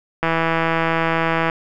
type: click train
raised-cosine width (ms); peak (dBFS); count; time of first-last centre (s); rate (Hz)
0.5; -4; 209; 0.23-1.498; 164
effects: none